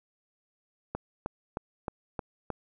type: click train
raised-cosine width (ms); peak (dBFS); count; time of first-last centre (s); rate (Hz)
1; -18; 6; 0.95-2.503; 3.22
effects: none